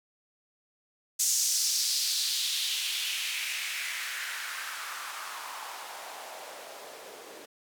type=noise with band-pass filter sweep; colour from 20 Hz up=blue; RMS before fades=-33 dBFS; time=1.19-7.46 s; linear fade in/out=10 ms; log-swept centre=6600 to 410 Hz; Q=2.4; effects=none